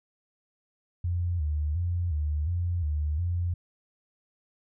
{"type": "tone with vibrato", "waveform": "sine", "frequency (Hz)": 81.1, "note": "E2", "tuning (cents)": -28, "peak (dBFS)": -25, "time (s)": [1.04, 3.54], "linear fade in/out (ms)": 5, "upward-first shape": "square", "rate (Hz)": 1.4, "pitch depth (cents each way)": 130, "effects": []}